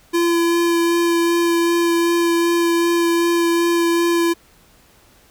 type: tone with vibrato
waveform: square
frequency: 340 Hz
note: F4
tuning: 46 cents flat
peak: -15 dBFS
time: 0.13-4.34 s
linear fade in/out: 20 ms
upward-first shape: sine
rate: 2.6 Hz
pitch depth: 11 cents each way
effects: pink hiss -52 dBFS RMS until 5.3 s